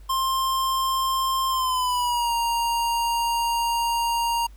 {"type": "tone with pitch glide", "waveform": "square", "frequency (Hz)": [1056, 935.4], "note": ["C6", "A#5"], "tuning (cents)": [16, 6], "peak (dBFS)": -22, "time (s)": [0.09, 4.47], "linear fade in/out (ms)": 10, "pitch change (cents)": -210, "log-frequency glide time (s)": [1.49, 2.33], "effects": ["added 50 Hz sine -42 dBFS peak until 4.56 s", "pink hiss -59 dBFS RMS until 4.56 s"]}